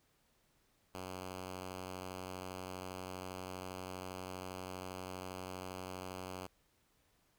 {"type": "tone", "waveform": "5% pulse", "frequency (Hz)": 92.5, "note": "F#2", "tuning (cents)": 0, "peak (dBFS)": -32, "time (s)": [0.94, 6.47], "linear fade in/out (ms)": 10, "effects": ["pink hiss -74 dBFS RMS until 7.38 s"]}